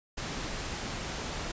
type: noise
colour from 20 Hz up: pink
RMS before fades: -36 dBFS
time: 0.17-1.52 s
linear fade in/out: 10 ms
effects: resampled to 16000 Hz